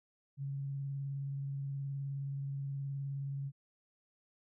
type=tone with vibrato; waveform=sine; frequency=138.59 Hz; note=C#3; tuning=in tune; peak=-36 dBFS; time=0.37-3.52 s; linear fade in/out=50 ms; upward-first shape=sine; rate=19 Hz; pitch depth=20 cents each way; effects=none